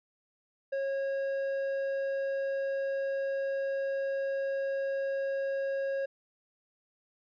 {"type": "tone with hard clipping", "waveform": "sine", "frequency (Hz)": 546, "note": "C#5", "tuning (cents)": -26, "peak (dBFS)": -31, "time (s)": [0.72, 6.06], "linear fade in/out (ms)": 10, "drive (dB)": 6, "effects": ["resampled to 11025 Hz"]}